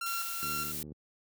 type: tone with tremolo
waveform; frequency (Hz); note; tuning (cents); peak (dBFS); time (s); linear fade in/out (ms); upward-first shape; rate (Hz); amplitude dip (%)
sawtooth; 1370; F6; -34; -30; 0.01-0.72; 5; square; 2.4; 55
type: noise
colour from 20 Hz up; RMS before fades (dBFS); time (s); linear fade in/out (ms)
blue; -38; 0.06-0.83; 2
type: click train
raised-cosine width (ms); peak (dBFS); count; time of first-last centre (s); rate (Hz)
3; -32; 38; 0.43-0.919; 75.6
effects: high-pass 100 Hz 12 dB/octave